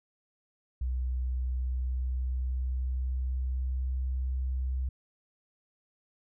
sine tone with pitch glide, 62.9 to 64.48 Hz, B1 to C2, +32 to -25 cents, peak -28 dBFS, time 0.81-4.89 s, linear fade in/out 5 ms, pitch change +43 cents, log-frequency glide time 1.26-4.25 s, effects none

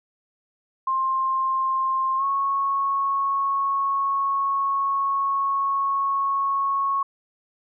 sine tone with pitch glide, 1057 to 1101.3 Hz, C6 to C#6, +17 to -12 cents, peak -20 dBFS, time 0.87-7.03 s, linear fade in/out 5 ms, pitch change +71 cents, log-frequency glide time 2.17-2.24 s, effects none

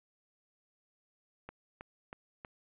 click train, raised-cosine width 0.5 ms, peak -29 dBFS, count 4, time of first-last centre 1.49-2.448 s, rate 3.13 Hz, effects resampled to 8000 Hz

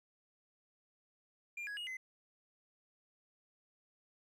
triangle tone with pitch steps, 2397 / 1666 / 2876 / 2045 Hz, D7 / G#6 / F#7 / C7, +35 / +5 / -50 / -40 cents, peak -39 dBFS, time 1.57-1.97 s, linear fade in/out 5 ms, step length 100 ms, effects none

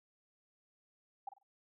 sine tone with echo, 797 Hz, G5, 28 cents sharp, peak -38 dBFS, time 1.27-1.29 s, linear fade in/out 5 ms, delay 47 ms, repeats 3, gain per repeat -12 dB, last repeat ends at 1.431 s, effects none

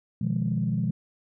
sine chord, F half-diminished seventh, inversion second, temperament equal, 123.47 / 155.56 / 174.61 / 207.7 Hz, Cb3 / Eb3 / F3 / Ab3, 0 / 0 / 0 / 0 cents, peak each -28 / -30 / -28 / -29 dBFS, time 0.21-0.91 s, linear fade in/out 5 ms, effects tanh soft clip ceiling -15 dBFS

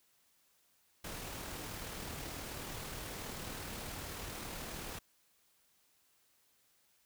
pink noise with amplitude modulation, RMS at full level -43 dBFS, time 1.04-4.99 s, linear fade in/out 5 ms, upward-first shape sine, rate 38.7 Hz, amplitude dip 25%, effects white hiss -72 dBFS RMS until 7.05 s

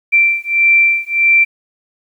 sine beating tone pair, 2349 / 2350.6 Hz, D7 / D7, 0 / +1 cents, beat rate 1.6 Hz, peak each -12 dBFS, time 0.12-1.45 s, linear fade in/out 20 ms, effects 8-bit

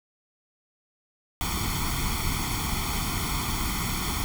pink noise with comb filter, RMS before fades -28 dBFS, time 1.41-4.24 s, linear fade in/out 0 ms, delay 0.9 ms, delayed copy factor +0.95, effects none

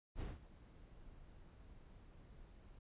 brown noise with ADSR envelope, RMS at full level -42 dBFS, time 0.15-2.79 s, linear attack 64 ms, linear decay 170 ms, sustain -17 dB, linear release 7 ms, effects resampled to 8000 Hz

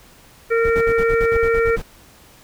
harmonic tone, 459.7 Hz, A#4, 24 cents flat, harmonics 1 / 3 / 4 / 5, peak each -15 / -23 / -27 / -27 dBFS, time 0.5-1.77 s, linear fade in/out 20 ms
brown noise bursts, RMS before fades -25 dBFS, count 11, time 0.64-1.823 s, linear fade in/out 10 ms, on 63 ms, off 49 ms
effects pink hiss -48 dBFS RMS until 2.43 s

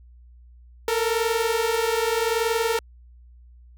sawtooth tone pair together, 445.4 / 466.2 Hz, A4 / A#4, +21 / 0 cents, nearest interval minor second, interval 79 cents, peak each -20 dBFS, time 0.88-2.79 s, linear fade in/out 2 ms, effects added 60 Hz sine -46 dBFS peak until 3.77 s

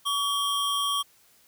square tone pair together, 1133 / 3205 Hz, C#6 / G7, +37 / +38 cents, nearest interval octave + tritone, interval 1801 cents, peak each -28 / -28 dBFS, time 0.05-1.03 s, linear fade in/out 20 ms, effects white hiss -60 dBFS RMS until 1.47 s

